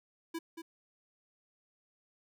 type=tone with echo; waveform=square; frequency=330 Hz; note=E4; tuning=2 cents sharp; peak=-36 dBFS; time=0.34-0.39 s; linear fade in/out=10 ms; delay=230 ms; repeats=1; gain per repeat=-7 dB; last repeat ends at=0.62 s; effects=none